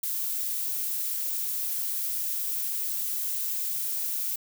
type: noise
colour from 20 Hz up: violet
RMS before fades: -30 dBFS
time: 0.03-4.36 s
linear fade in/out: 5 ms
effects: none